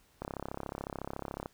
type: click train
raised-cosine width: 1 ms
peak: -23 dBFS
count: 43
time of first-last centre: 0.22-1.459 s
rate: 33.9 Hz
effects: pink hiss -66 dBFS RMS until 1.53 s